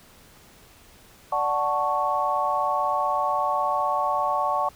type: chord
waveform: sine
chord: D major seventh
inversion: none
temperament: equal with one note detuned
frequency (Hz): 587.3 / 743.8 / 880 / 1108.7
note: D5 / F#5 / A5 / C#6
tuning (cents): 0 / +9 / 0 / 0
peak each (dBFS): -29 / -27 / -27 / -25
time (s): 1.32-4.69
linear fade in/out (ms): 5
effects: pink hiss -52 dBFS RMS until 4.75 s